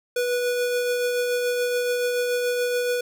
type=tone with tremolo; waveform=square; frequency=489.9 Hz; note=B4; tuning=14 cents flat; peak=-21 dBFS; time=0.16-3.01 s; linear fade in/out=5 ms; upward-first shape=triangle; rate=7 Hz; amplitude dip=30%; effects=none